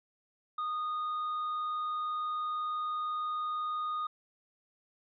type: tone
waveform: triangle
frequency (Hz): 1233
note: D#6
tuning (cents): -16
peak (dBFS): -30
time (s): 0.58-4.07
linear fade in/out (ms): 5
effects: resampled to 11025 Hz